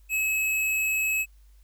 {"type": "tone", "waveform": "square", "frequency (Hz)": 2576, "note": "E7", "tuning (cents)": -41, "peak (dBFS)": -24, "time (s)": [0.09, 1.26], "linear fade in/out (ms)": 50, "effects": ["added 50 Hz sine -51 dBFS peak until 1.63 s", "white hiss -68 dBFS RMS until 1.63 s"]}